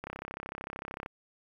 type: click train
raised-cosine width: 0.5 ms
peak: -23 dBFS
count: 35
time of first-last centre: 0.04-1.061 s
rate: 33.3 Hz
effects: 9-bit